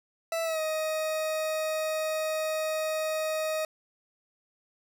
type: tone with pitch glide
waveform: 40% pulse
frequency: 659.3 to 627 Hz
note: E5 to D#5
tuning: 0 to +13 cents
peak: -27 dBFS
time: 0.32-3.65 s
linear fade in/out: 2 ms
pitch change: -87 cents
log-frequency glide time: 0.44-0.6 s
effects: none